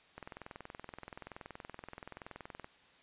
click train, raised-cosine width 0.5 ms, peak -30 dBFS, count 53, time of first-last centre 0.18-2.644 s, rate 21.1 Hz, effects white hiss -63 dBFS RMS until 3.02 s + resampled to 8000 Hz

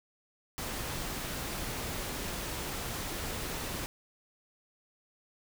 pink noise, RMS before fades -37 dBFS, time 0.58-3.86 s, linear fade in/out 0 ms, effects none

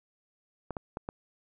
clicks, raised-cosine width 1 ms, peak -21 dBFS, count 4, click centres 0.707 / 0.768 / 0.971 / 1.089 s, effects none

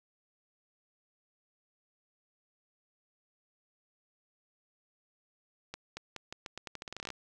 accelerating click train, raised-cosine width 0.2 ms, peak -23 dBFS, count 18, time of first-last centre 5.74-7.103 s, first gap 230 ms, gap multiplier 0.84, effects none

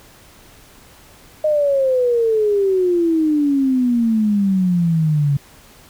sine exponential sweep, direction down, 620 to 139.1 Hz, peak -13 dBFS, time 1.44-5.37 s, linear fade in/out 5 ms, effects pink hiss -46 dBFS RMS until 5.89 s

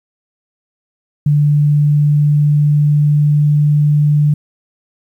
sine tone with pitch glide, 147.1 to 148.12 Hz, D3 to D3, +3 to +15 cents, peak -8 dBFS, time 1.26-4.34 s, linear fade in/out 5 ms, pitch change +12 cents, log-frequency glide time 1.36-3.81 s, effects 8-bit

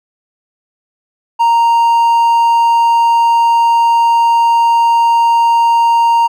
triangle tone, 930 Hz, A#5, 4 cents flat, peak -5 dBFS, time 1.39-6.28 s, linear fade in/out 20 ms, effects none

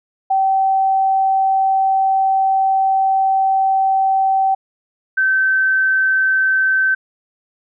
sine tone pair in turn, 771 / 1542 Hz, G5 / G6, -29 / -29 cents, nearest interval octave, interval 1200 cents, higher second, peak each -12 dBFS, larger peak neither, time 0.3-4.55 / 5.17-6.95 s, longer first, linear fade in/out 10 ms, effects none

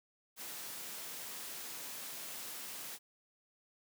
white noise, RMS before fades -45 dBFS, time 0.36-2.99 s, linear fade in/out 50 ms, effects high-pass 150 Hz 12 dB/octave

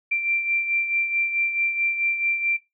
sine beating tone pair, 2357 / 2361.6 Hz, D7 / D7, +6 / +9 cents, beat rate 4.6 Hz, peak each -22 / -29 dBFS, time 0.11-2.57 s, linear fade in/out 10 ms, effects noise-tail reverb RT60 0.2 s tail -18 dB re dry

